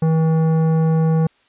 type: tone with tanh clipping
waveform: sine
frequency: 160.7 Hz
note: E3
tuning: 44 cents flat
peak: -15 dBFS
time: 0.02-1.27 s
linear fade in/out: 5 ms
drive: 13 dB
effects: white hiss -58 dBFS RMS until 1.48 s + resampled to 8000 Hz